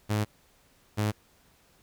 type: tone pair in turn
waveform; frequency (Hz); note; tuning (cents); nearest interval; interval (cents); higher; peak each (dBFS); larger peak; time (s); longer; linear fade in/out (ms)
sawtooth; 105.8 / 105.8; G#2 / G#2; +33 / +33; unison; 0; neither; -21; neither; 0.09-0.25 / 0.97-1.12; first; 20
effects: pink hiss -63 dBFS RMS until 1.82 s